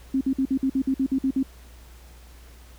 sine tone bursts, 266.7 Hz, C4, 33 cents sharp, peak -19 dBFS, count 11, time 0.14-1.43 s, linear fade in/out 5 ms, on 70 ms, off 52 ms, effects added 60 Hz sine -45 dBFS peak until 2.78 s + pink hiss -53 dBFS RMS until 2.78 s

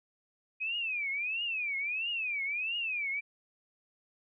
sine tone with vibrato, 2489 Hz, D#7, in tune, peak -31 dBFS, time 0.6-3.21 s, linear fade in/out 20 ms, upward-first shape triangle, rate 1.5 Hz, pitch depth 260 cents each way, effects none

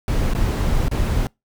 brown noise with dropouts, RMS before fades -19 dBFS, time 0.08-1.27 s, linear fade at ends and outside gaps 1 ms, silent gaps 0.336-0.349 / 0.883-0.913 s, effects noise-tail reverb RT60 0.2 s tail -25 dB re dry

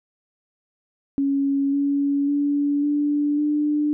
sine tone with pitch steps, 277.4 / 282.2 / 287.2 / 292.2 / 297.3 Hz, C#4 / C#4 / D4 / D4 / D4, +1 / +31 / -39 / -9 / +21 cents, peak -18 dBFS, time 1.18-3.93 s, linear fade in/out 0 ms, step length 550 ms, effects none

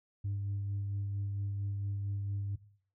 sine tone with tremolo, 100 Hz, G2, 35 cents sharp, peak -30 dBFS, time 0.24-2.56 s, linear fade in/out 10 ms, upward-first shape sine, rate 4.4 Hz, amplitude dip 25%, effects noise-tail reverb RT60 0.5 s tail -17 dB re dry + tanh soft clip ceiling -30 dBFS

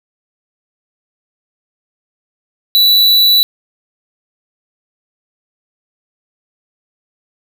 square tone, 3951 Hz, B7, in tune, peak -7 dBFS, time 2.75-3.43 s, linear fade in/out 0 ms, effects none

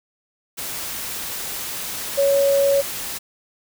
sine tone in noise, 557 Hz, C#5, 8 cents sharp, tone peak -14 dBFS, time 2.17-2.82 s, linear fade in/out 20 ms, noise white, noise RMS -29 dBFS, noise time 0.57-3.19 s, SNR +12 dB, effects none

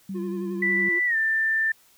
sine tone, 193.3 Hz, G3, 24 cents flat, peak -29 dBFS, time 0.09-0.89 s, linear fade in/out 5 ms
triangle tone with vibrato, 349.2 Hz, F4, in tune, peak -28 dBFS, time 0.14-1 s, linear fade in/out 20 ms, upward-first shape sine, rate 11 Hz, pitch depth 46 cents each way
sine tone with pitch glide, 1975.5 to 1780.4 Hz, B6 to A6, 0 to +20 cents, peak -20 dBFS, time 0.62-1.72 s, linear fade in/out 5 ms, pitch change -180 cents, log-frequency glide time 1.06-1.16 s
effects white hiss -58 dBFS RMS until 1.97 s

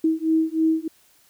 sine beating tone pair, 318.8 / 322 Hz, D#4 / E4, +42 / -41 cents, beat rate 3.2 Hz, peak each -21 dBFS, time 0.04-0.88 s, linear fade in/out 5 ms, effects white hiss -58 dBFS RMS until 1.29 s

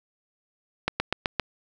slowing click train, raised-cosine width 0.3 ms, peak -7 dBFS, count 5, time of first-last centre 0.88-1.397 s, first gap 120 ms, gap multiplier 1.05, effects none

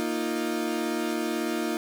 35% pulse chord, Bb suspended fourth, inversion none, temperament equal, 233.1 / 311.1 / 349.2 Hz, Bb3 / Eb4 / F4, 0 / 0 / 0 cents, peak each -30 / -29 / -29 dBFS, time 0-1.77 s, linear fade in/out 0 ms, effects none

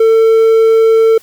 triangle tone, 448.3 Hz, A4, 32 cents sharp, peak -3 dBFS, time 0-1.18 s, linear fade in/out 5 ms, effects white hiss -44 dBFS RMS until 1.22 s

